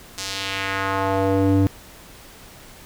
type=tone with band-pass filter sweep; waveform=square; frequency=97 Hz; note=G2; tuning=18 cents flat; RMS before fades=-21 dBFS; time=0.18-1.67 s; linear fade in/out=0 ms; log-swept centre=6100 to 220 Hz; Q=1.4; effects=pink hiss -44 dBFS RMS until 2.85 s